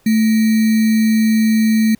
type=tone with sample-and-hold; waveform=sine; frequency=220 Hz; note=A3; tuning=in tune; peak=-10 dBFS; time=0.06-1.95 s; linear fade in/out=5 ms; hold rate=2100 Hz; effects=pink hiss -55 dBFS RMS until 1.99 s